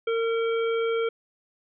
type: harmonic tone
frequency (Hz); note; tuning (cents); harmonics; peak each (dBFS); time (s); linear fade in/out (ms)
456.9; A#4; -35; 1 / 3 / 5 / 7; -23 / -33 / -37 / -40; 0.07-1.09; 5
effects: none